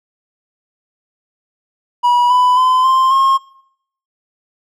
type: tone with pitch steps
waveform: triangle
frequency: 971 / 996 / 1021.6 / 1047.9 / 1074.9 Hz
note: B5 / B5 / C6 / C6 / C6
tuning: -30 / +14 / -42 / +2 / +46 cents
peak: -7 dBFS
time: 2.03-3.38 s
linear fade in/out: 20 ms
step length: 270 ms
effects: noise-tail reverb RT60 0.7 s tail -22 dB re dry